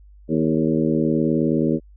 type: harmonic tone with a mistuned harmonic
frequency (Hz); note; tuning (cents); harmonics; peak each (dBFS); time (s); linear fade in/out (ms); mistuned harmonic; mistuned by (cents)
79.1; D#2; +29; 2 / 3 / 4 / 5 / 6 / 7; -24 / -21 / -22 / -25 / -28 / -29; 0.28-1.8; 50; 6; -39
effects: added 50 Hz sine -44 dBFS peak until 1.96 s